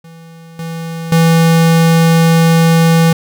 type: tone with level steps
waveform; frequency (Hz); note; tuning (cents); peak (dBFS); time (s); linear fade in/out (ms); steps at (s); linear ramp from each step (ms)
square; 164.81; E3; 0; -34 / -21 / -7; 0.04-3.13; 5; 0.59 / 1.12; 2
effects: none